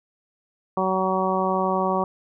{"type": "harmonic tone", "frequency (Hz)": 188.3, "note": "F#3", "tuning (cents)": 31, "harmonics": [1, 2, 3, 4, 5, 6], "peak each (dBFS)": [-27, -27, -27, -27, -27, -27], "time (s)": [0.77, 2.04], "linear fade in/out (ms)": 2, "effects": []}